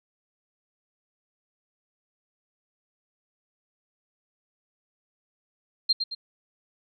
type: tone with echo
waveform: sine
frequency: 4186 Hz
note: C8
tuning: in tune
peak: -17 dBFS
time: 5.89-5.93 s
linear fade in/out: 10 ms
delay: 110 ms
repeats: 2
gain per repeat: -7 dB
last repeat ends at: 6.15 s
effects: none